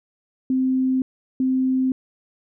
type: tone pair in turn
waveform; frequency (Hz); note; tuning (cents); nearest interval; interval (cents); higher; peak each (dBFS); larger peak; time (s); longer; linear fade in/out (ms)
sine; 260 / 260; C4 / C4; -11 / -11; unison; 0; neither; -17; neither; 0.5-1.02 / 1.4-1.92; neither; 2
effects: none